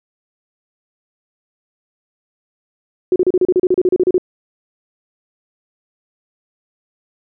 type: tone bursts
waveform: sine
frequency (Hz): 365.3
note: F#4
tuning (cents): -22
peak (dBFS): -9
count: 15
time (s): 3.12-4.181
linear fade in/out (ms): 2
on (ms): 39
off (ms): 34
effects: none